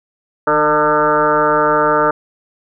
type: tone with frequency modulation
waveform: sine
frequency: 903 Hz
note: A5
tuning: 45 cents sharp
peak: -10 dBFS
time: 0.47-2.11 s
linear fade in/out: 5 ms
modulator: 150 Hz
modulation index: 3.7
effects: none